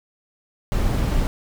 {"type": "noise", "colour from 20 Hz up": "brown", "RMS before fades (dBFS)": -20, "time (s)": [0.72, 1.27], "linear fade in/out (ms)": 0, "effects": []}